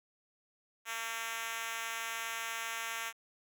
5% pulse tone with high-pass filter, 227.6 Hz, A#3, 41 cents flat, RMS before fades -39 dBFS, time 0.85-3.13 s, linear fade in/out 50 ms, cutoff 1100 Hz, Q 0.7, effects none

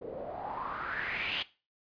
white noise with low-pass filter sweep, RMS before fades -37 dBFS, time 0.01-1.43 s, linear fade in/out 10 ms, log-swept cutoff 440 to 3200 Hz, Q 5.4, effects noise-tail reverb RT60 0.3 s tail -17 dB re dry + resampled to 11025 Hz

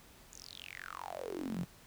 sawtooth tone with high-pass filter sweep, 45.31 Hz, F#1, 36 cents flat, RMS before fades -43 dBFS, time 0.32-1.65 s, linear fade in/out 10 ms, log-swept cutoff 7100 to 150 Hz, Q 9.4, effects pink hiss -59 dBFS RMS until 1.86 s

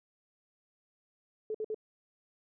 sine tone bursts, 433.3 Hz, A4, 27 cents flat, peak -32 dBFS, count 3, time 1.5-1.745 s, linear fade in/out 2 ms, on 45 ms, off 55 ms, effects none

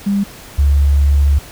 sine tone pair in turn, 200 / 70.96 Hz, G3 / C#2, +35 / +41 cents, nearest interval octave + tritone, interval 1794 cents, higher first, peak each -12 / -8 dBFS, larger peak second, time 0.06-0.24 / 0.58-1.39 s, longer second, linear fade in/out 10 ms, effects pink hiss -36 dBFS RMS until 1.51 s

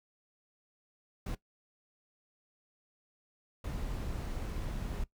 brown noise bursts at uneven times, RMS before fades -37 dBFS, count 2, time 1.26-1.35 / 3.64-5.04 s, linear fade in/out 5 ms, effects noise-tail reverb RT60 0.1 s tail -18 dB re dry

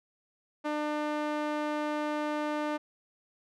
sawtooth tone with band-pass filter, 300 Hz, D4, 37 cents sharp, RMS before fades -32 dBFS, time 0.64-2.78 s, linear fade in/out 20 ms, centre 820 Hz, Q 0.66, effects none

